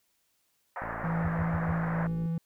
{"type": "band-pass noise", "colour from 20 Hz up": "pink", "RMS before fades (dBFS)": -37, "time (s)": [0.76, 2.07], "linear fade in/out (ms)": 2, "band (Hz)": [520, 1900], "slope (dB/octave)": 48}
{"type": "click train", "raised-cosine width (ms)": 3, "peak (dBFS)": -30, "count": 82, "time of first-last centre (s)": [0.82, 2.256], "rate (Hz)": 56.4}
{"type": "tone with vibrato", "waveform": "triangle", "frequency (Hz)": 165.6, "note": "E3", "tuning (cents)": 8, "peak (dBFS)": -26, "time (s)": [1.04, 2.38], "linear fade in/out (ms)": 2, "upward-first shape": "triangle", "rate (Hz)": 14, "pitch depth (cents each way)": 11}
{"type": "tone bursts", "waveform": "sine", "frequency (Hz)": 87.31, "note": "F2", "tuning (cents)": 0, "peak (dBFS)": -29, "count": 4, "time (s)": [1.24, 1.724], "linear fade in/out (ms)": 10, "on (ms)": 46, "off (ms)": 100}
{"effects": ["white hiss -73 dBFS RMS until 2.45 s"]}